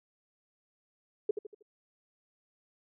sine tone with echo, 419.2 Hz, G#4, 16 cents sharp, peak -23 dBFS, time 1.29-1.31 s, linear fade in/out 5 ms, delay 79 ms, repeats 4, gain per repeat -8 dB, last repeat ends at 1.626 s, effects none

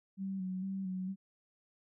sine tone with vibrato, 189.4 Hz, F#3, 41 cents sharp, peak -35 dBFS, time 0.17-1.16 s, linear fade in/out 50 ms, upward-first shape square, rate 2.2 Hz, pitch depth 33 cents each way, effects none

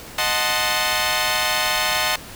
10% pulse chord, D# diminished seventh, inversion none, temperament equal, 622.3 / 740 / 880 / 1046.5 Hz, D#5 / F#5 / A5 / C6, 0 / 0 / 0 / 0 cents, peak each -16 dBFS, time 0.18-2.16 s, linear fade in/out 5 ms, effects pink hiss -38 dBFS RMS until 2.35 s

